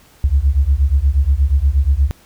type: beating tone pair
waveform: sine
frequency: 65.41 / 73.81 Hz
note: C2 / D2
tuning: 0 / +9 cents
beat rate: 8.4 Hz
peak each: -13 dBFS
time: 0.24-2.11 s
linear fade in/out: 0 ms
effects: tanh soft clip ceiling -4 dBFS + pink hiss -49 dBFS RMS until 2.25 s